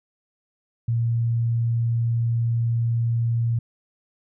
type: tone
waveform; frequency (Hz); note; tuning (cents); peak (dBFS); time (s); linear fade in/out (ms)
sine; 116.54; A#2; 0; -19; 0.88-3.59; 5
effects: none